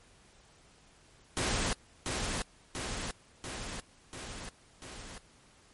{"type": "noise with echo", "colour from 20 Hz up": "pink", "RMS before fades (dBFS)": -31, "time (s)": [1.37, 1.73], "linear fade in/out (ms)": 0, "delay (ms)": 690, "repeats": 5, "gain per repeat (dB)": -3, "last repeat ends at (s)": 5.18, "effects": ["pink hiss -61 dBFS RMS until 5.73 s", "MP3 48 kbps"]}